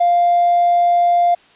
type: tone with hard clipping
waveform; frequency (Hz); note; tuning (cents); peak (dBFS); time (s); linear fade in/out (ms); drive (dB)
sine; 698.5; F5; 0; -11; 0-1.35; 10; 1
effects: white hiss -49 dBFS RMS until 1.55 s + resampled to 8000 Hz